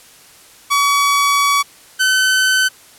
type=tone pair in turn; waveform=sawtooth; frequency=1134 / 1522 Hz; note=C#6 / F#6; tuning=+39 / +48 cents; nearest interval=perfect fourth; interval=509 cents; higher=second; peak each=-8 dBFS; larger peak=neither; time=0.7-1.63 / 1.99-2.69 s; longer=first; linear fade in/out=20 ms; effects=white hiss -44 dBFS RMS until 2.98 s + low-pass 12000 Hz 12 dB/octave